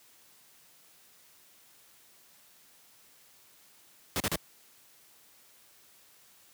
pink noise bursts, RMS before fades -29 dBFS, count 3, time 4.16-4.357 s, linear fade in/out 0 ms, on 41 ms, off 37 ms, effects white hiss -60 dBFS RMS until 6.53 s + high-pass 80 Hz 12 dB/octave

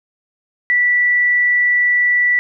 sine tone, 1961 Hz, B6, 13 cents flat, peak -11 dBFS, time 0.7-2.39 s, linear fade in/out 0 ms, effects none

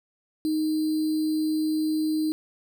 sine tone with sample-and-hold, 311.1 Hz, D#4, in tune, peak -22 dBFS, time 0.45-2.32 s, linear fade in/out 0 ms, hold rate 4410 Hz, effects none

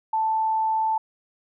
sine tone, 881 Hz, A5, 2 cents sharp, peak -20 dBFS, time 0.13-0.98 s, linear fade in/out 5 ms, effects none

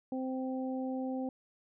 harmonic tone, 260 Hz, C4, 11 cents flat, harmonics 1 / 2 / 3, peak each -34 / -40 / -44 dBFS, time 0.12-1.29 s, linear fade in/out 2 ms, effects none

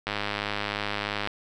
click train, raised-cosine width 0.3 ms, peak -12 dBFS, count 125, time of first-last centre 0.07-1.274 s, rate 103 Hz, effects none

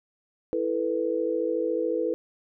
sine chord, E suspended fourth, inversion none, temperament equal, 329.6 / 440 / 493.9 Hz, E4 / A4 / B4, 0 / 0 / 0 cents, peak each -29 / -29 / -27 dBFS, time 0.53-2.14 s, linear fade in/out 0 ms, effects none

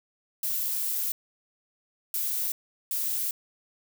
violet noise bursts at uneven times, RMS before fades -29 dBFS, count 3, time 0.43-1.12 / 2.14-2.52 / 2.91-3.31 s, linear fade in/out 2 ms, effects none

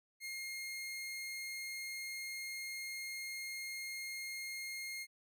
sawtooth tone, 2135 Hz, C7, 34 cents sharp, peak -38 dBFS, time 0.2-5.07 s, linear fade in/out 50 ms, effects none

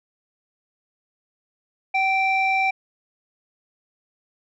sine tone pair together, 766.9 / 2349 Hz, G5 / D7, -38 / 0 cents, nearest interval octave + perfect fifth, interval 1938 cents, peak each -19 dBFS, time 1.94-2.71 s, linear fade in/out 10 ms, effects tanh soft clip ceiling -14 dBFS

